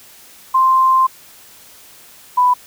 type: tone pair in turn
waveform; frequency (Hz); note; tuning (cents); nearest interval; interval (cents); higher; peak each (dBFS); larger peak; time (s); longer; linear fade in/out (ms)
sine; 1046.5 / 992.9; C6 / B5; 0 / +9; minor second; 91; first; -9; neither; 0.54-1.07 / 2.37-2.54; first; 10
effects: white hiss -43 dBFS RMS until 2.66 s